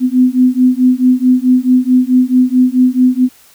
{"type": "beating tone pair", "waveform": "sine", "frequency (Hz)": [251, 255.6], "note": ["B3", "C4"], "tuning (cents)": [28, -40], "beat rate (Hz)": 4.6, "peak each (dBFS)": -10, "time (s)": [0, 3.29], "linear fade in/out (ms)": 50, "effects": ["white hiss -45 dBFS RMS until 3.54 s"]}